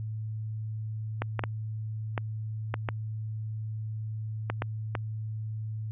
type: clicks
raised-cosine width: 0.5 ms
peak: -14 dBFS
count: 9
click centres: 1.22 / 1.393 / 1.438 / 2.178 / 2.741 / 2.888 / 4.5 / 4.621 / 4.952 s
effects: added 109 Hz sine -32 dBFS peak until 5.91 s + resampled to 8000 Hz